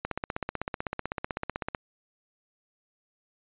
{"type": "click train", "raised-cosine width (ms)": 0.5, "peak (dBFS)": -15, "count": 28, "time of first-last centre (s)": [0.05, 1.748], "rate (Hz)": 15.9, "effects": ["resampled to 8000 Hz"]}